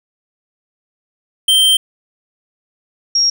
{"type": "tone pair in turn", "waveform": ["square", "sine"], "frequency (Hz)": [3136, 5588], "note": ["G7", "F8"], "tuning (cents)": [0, 0], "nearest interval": "minor seventh", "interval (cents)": 1000, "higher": "second", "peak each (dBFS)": [-9, -10], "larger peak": "first", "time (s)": [[1.48, 1.77], [3.15, 3.3]], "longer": "first", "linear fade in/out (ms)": 5, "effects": []}